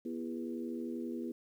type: harmonic tone with a mistuned harmonic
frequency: 81.1 Hz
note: E2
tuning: 28 cents flat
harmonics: 3 / 4 / 5 / 6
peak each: -39 / -41 / -45 / -50 dBFS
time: 0.05-1.32 s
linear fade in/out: 5 ms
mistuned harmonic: 4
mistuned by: +49 cents
effects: 11-bit